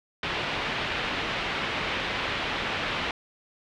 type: low-pass noise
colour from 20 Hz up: white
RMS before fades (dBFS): -30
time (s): 0.23-3.11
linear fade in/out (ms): 2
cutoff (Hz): 3200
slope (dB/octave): 24
effects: none